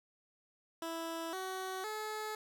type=tone with pitch steps; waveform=15% pulse; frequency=329.6 / 376.4 / 429.9 Hz; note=E4 / F#4 / A4; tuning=0 / +30 / -40 cents; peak=-32 dBFS; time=0.82-2.35 s; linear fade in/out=2 ms; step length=510 ms; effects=none

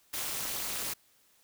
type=noise with amplitude modulation; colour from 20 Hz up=white; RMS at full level=-31 dBFS; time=0.13-0.94 s; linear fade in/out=10 ms; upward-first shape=sine; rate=253 Hz; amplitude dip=100%; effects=white hiss -66 dBFS RMS until 1.43 s

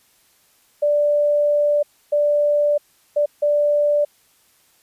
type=tone bursts at uneven times; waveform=sine; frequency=587.3 Hz; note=D5; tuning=in tune; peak=-14 dBFS; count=4; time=0.82-1.83 / 2.12-2.78 / 3.16-3.26 / 3.42-4.05 s; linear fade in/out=10 ms; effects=white hiss -58 dBFS RMS until 4.82 s + resampled to 32000 Hz

